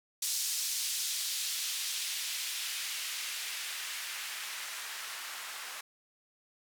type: noise with band-pass filter sweep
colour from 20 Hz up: blue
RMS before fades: -37 dBFS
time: 0.22-5.81 s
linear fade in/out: 5 ms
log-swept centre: 5300 to 1200 Hz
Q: 1
effects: none